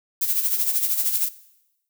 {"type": "noise with tremolo", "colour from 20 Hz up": "violet", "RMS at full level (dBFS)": -20, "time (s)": [0.21, 1.29], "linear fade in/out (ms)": 10, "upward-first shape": "sine", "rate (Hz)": 13, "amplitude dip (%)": 60, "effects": ["noise-tail reverb RT60 0.9 s tail -18 dB re dry"]}